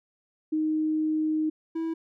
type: tone pair in turn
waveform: sine / triangle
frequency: 311.1 / 326 Hz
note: D#4 / E4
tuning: 0 / -19 cents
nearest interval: minor second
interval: 81 cents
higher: second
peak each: -23 / -25 dBFS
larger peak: first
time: 0.52-1.5 / 1.75-1.94 s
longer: first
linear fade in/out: 10 ms
effects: none